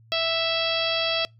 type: harmonic tone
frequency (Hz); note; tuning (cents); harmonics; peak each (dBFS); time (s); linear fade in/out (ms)
659.3; E5; 0; 1 / 2 / 3 / 4 / 5 / 6 / 7 / 8; -27 / -33 / -36 / -30 / -27 / -33 / -31 / -36; 0.12-1.25; 0
effects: noise-tail reverb RT60 0.2 s tail -26 dB re dry + added 113 Hz sine -51 dBFS peak until 1.39 s